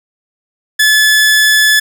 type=tone; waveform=sawtooth; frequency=1724 Hz; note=A6; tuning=36 cents flat; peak=-3 dBFS; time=0.79-1.8 s; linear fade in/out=10 ms; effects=none